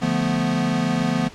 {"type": "chord", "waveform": "square", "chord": "B half-diminished seventh", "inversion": "first", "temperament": "equal", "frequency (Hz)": [146.83, 174.61, 220, 246.9], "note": ["D3", "F3", "A3", "B3"], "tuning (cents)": [0, 0, 0, 0], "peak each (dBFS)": [-28, -25, -26, -24], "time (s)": [0.01, 1.29], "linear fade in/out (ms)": 20, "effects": ["pink hiss -43 dBFS RMS until 1.34 s", "low-pass 6000 Hz 12 dB/octave"]}